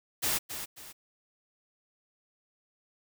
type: noise with echo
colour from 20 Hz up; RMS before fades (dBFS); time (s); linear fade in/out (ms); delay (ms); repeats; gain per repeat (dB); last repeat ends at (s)
white; -29; 0.22-0.39; 20; 270; 2; -9; 0.93
effects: none